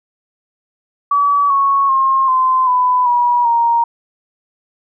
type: tone with pitch steps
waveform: sine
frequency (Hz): 1143 / 1105.3 / 1068.9 / 1033.7 / 999.6 / 966.7 / 934.9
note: D6 / C#6 / C6 / C6 / B5 / B5 / A#5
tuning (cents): -47 / -5 / +37 / -21 / +21 / -37 / +5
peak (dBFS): -10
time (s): 1.11-3.84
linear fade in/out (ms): 5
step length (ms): 390
effects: none